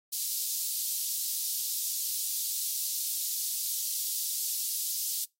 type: high-pass noise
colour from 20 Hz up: white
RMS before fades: -32 dBFS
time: 0.12-5.25 s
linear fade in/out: 10 ms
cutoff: 4100 Hz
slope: 24 dB/octave
effects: noise-tail reverb RT60 0.2 s tail -24 dB re dry + AAC 48 kbps